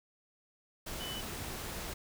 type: tone in noise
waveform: sine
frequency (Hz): 2992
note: F#7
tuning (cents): +19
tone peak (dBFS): -41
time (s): 1-1.21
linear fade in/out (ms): 10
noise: pink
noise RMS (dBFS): -41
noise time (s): 0.86-1.94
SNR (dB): -3
effects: none